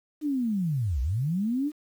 sine linear two-way sweep, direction down then up, 310 to 58 to 310 Hz, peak -24 dBFS, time 0.21-1.72 s, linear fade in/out 50 ms, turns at 1.01 s, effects 9-bit

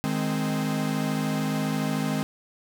45% pulse chord, Ab major, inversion second, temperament equal with one note detuned, 154.85 / 207.7 / 261.6 Hz, Eb3 / Ab3 / C4, -8 / 0 / 0 cents, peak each -29 dBFS, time 0.04-2.23 s, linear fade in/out 0 ms, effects none

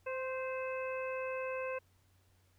harmonic tone with a mistuned harmonic, 519 Hz, C5, 14 cents flat, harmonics 1 / 2 / 3 / 4 / 5, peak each -37 / -44 / -47 / -52 / -45 dBFS, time 0.06-1.79 s, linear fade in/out 10 ms, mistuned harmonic 2, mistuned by +19 cents, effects added 92 Hz sine -68 dBFS peak until 2.58 s + pink hiss -73 dBFS RMS until 2.58 s

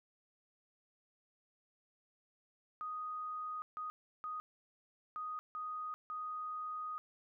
sine tone bursts at uneven times, 1244.5 Hz, D#6, in tune, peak -39 dBFS, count 6, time 2.81-3.62 / 3.77-3.9 / 4.24-4.4 / 5.16-5.39 / 5.55-5.94 / 6.1-6.98 s, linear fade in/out 0 ms, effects none

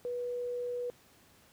sine tone, 488.3 Hz, B4, 20 cents flat, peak -33 dBFS, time 0.05-0.9 s, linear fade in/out 0 ms, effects pink hiss -62 dBFS RMS until 1.52 s + high-pass 60 Hz 12 dB/octave

